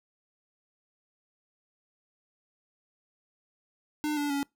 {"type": "tone with pitch steps", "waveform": "square", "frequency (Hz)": [300.2, 290.6, 281.4], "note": ["D4", "D4", "C#4"], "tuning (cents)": [38, -18, 26], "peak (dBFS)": -28, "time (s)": [4.04, 4.43], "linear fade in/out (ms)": 0, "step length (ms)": 130, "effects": ["noise-tail reverb RT60 0.2 s tail -25 dB re dry"]}